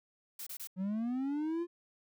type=noise bursts; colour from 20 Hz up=blue; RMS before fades=-43 dBFS; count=3; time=0.39-0.673 s; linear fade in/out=5 ms; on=77 ms; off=26 ms
type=linear sweep; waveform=triangle; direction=up; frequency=180.8 to 351.2 Hz; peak=-30 dBFS; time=0.76-1.67 s; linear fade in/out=50 ms
effects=none